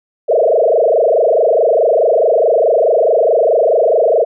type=tone with frequency modulation; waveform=sine; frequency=554.4 Hz; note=C#5; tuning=in tune; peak=-8 dBFS; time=0.28-4.25 s; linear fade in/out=20 ms; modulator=24.7 Hz; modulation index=4.7; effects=none